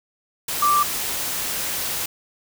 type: tone in noise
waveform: sine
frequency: 1174.7 Hz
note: D6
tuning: in tune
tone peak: -15 dBFS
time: 0.62-0.83 s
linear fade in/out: 5 ms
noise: white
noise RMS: -26 dBFS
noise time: 0.48-2.06 s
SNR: +8 dB
effects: none